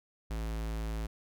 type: tone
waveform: square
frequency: 54.8 Hz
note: A1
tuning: 6 cents flat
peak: -34 dBFS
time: 0.3-1.07 s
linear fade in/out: 10 ms
effects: none